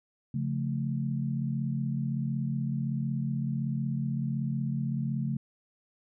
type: chord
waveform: sine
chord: Db augmented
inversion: none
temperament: equal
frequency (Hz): 138.59 / 174.61 / 220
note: Db3 / F3 / A3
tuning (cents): 0 / 0 / 0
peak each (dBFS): -30 / -36 / -33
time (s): 0.34-5.37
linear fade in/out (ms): 5
effects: none